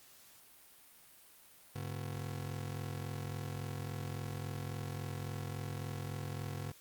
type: ring-modulated tone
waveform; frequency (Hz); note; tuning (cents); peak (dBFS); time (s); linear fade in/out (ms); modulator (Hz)
40% pulse; 121.7; B2; -25; -35; 1.75-6.72; 10; 21.8
effects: white hiss -60 dBFS RMS until 6.8 s + Opus 48 kbps